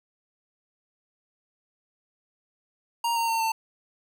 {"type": "tone with pitch steps", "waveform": "square", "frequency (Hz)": [935, 921.6, 908.4, 895.4], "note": ["A#5", "A#5", "A#5", "A5"], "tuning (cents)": [5, -20, -45, 30], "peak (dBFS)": -24, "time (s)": [3.04, 3.52], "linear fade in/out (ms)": 5, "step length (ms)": 120, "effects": []}